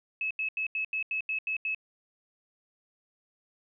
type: tone bursts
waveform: sine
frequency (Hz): 2587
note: E7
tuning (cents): -33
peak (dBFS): -28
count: 9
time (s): 0.21-1.747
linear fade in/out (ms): 2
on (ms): 97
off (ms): 83
effects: none